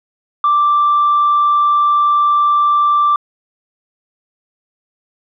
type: tone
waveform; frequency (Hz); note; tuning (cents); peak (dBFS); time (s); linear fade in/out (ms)
sine; 1174.7; D6; 0; -8; 0.44-3.16; 2
effects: tanh soft clip ceiling -6 dBFS